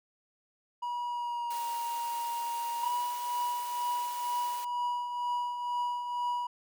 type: tone with pitch glide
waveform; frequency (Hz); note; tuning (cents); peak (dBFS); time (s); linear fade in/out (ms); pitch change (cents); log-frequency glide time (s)
triangle; 966 to 942.3; B5 to A#5; -39 to +18; -30; 0.82-2.89; 10; -43; 1.06-1.69
type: high-pass noise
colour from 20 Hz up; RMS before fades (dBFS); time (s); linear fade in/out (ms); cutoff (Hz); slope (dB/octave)
white; -45; 1.5-4.65; 10; 370; 48
type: tone with tremolo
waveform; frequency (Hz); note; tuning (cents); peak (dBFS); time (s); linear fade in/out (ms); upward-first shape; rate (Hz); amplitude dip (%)
triangle; 971; B5; -30; -26; 2.83-6.47; 5; triangle; 2.1; 55
effects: none